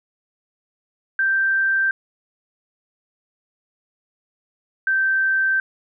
sine tone pair in turn, 1568 / 1557.2 Hz, G6 / G6, 0 / -12 cents, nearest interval unison, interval 12 cents, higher first, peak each -16 dBFS, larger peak neither, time 1.19-1.91 / 4.87-5.6 s, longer second, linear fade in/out 2 ms, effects none

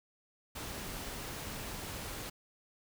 pink noise, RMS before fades -42 dBFS, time 0.55-2.3 s, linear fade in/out 10 ms, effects none

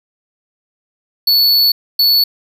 square tone bursts at uneven times, 4435 Hz, C#8, in tune, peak -9 dBFS, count 2, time 1.27-1.72 / 1.99-2.24 s, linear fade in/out 5 ms, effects none

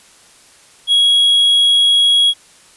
triangle tone, 3317 Hz, G#7, 3 cents flat, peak -7 dBFS, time 0.87-2.34 s, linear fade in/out 50 ms, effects white hiss -46 dBFS RMS until 2.76 s + resampled to 24000 Hz

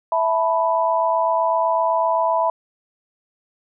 sine chord, E suspended fourth, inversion none, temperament equal, 659.3 / 880 / 987.8 Hz, E5 / A5 / B5, 0 / 0 / 0 cents, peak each -20 / -24 / -19 dBFS, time 0.12-2.5 s, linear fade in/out 2 ms, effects none

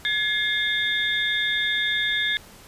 sine tone cluster, 1701 / 2124 / 3334 / 3606 Hz, G#6 / C7 / G#7 / A7, +41 / +25 / +6 / +42 cents, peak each -25 / -28 / -32 / -25 dBFS, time 0.05-2.37 s, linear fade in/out 0 ms, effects pink hiss -47 dBFS RMS until 2.67 s + resampled to 32000 Hz

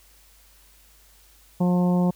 harmonic tone, 178.5 Hz, F3, 38 cents sharp, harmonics 1 / 2 / 3 / 4 / 5 / 6, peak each -18 / -30 / -30 / -34 / -34 / -41 dBFS, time 1.6-2.11 s, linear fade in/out 10 ms, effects added 50 Hz sine -56 dBFS peak until 2.15 s + white hiss -56 dBFS RMS until 2.15 s

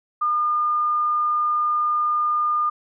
sine tone, 1212 Hz, D#6, 46 cents flat, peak -18 dBFS, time 0.21-2.7 s, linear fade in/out 10 ms, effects none

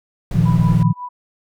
brown noise, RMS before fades -26 dBFS, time 0.31-0.83 s, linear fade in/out 2 ms
sine chord, Bb suspended fourth, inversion none, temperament equal, 116.54 / 155.56 / 174.61 Hz, Bb2 / Eb3 / F3, 0 / 0 / 0 cents, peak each -16 dBFS, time 0.34-0.93 s, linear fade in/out 20 ms
sine tone with tremolo, 987.8 Hz, B5, in tune, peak -24 dBFS, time 0.45-1.09 s, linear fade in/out 10 ms, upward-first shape triangle, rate 5.5 Hz, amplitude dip 95%
effects none

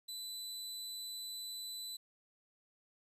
sawtooth tone, 3997 Hz, B7, 20 cents sharp, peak -39 dBFS, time 0.08-1.97 s, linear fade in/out 10 ms, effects resampled to 32000 Hz + 12-bit

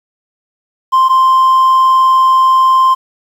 triangle tone pair in turn, 1046.5 / 1046.5 Hz, C6 / C6, 0 / 0 cents, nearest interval unison, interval 0 cents, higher neither, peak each -3 dBFS, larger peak neither, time 0.92-1.09 / 1.09-2.95 s, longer second, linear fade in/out 20 ms, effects tanh soft clip ceiling 0 dBFS + 7-bit

